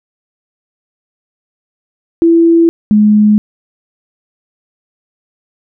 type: tone pair in turn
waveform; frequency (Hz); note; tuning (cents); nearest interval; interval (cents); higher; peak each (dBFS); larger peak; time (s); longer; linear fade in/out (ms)
sine; 333.8 / 210.7; E4 / G#3; +22 / +25; minor sixth; 797; first; -4; neither; 2.22-2.69 / 2.91-3.38; neither; 0
effects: none